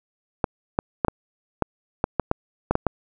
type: clicks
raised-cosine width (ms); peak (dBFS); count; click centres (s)
1; -5; 11; 0.442 / 0.789 / 1.048 / 1.083 / 1.623 / 2.041 / 2.197 / 2.314 / 2.71 / 2.754 / 2.867
effects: none